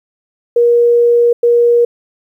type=tone bursts at uneven times; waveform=sine; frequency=475.1 Hz; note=A#4; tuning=33 cents sharp; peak=-6 dBFS; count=2; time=0.56-1.33 / 1.43-1.85 s; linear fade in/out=5 ms; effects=8-bit